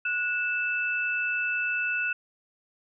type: tone pair together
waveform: sine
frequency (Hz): 1465.1 / 2637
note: F#6 / E7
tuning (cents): -17 / 0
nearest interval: minor seventh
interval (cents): 1017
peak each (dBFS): -28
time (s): 0.05-2.13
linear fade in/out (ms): 5
effects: none